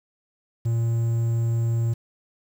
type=tone with quantisation; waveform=triangle; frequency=115.7 Hz; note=A#2; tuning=13 cents flat; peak=-18 dBFS; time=0.65-1.94 s; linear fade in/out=10 ms; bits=8; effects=none